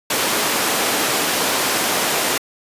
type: high-pass noise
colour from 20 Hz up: pink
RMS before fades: -19 dBFS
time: 0.1-2.38 s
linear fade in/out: 5 ms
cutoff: 330 Hz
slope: 12 dB/octave
effects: resampled to 32000 Hz